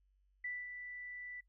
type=tone with ADSR envelope; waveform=sine; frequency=1975.5 Hz; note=B6; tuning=in tune; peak=-38 dBFS; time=0.44-1.41 s; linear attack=7 ms; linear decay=220 ms; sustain=-7 dB; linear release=12 ms; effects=noise-tail reverb RT60 0.1 s tail -21 dB re dry + added 48 Hz sine -70 dBFS peak until 1.48 s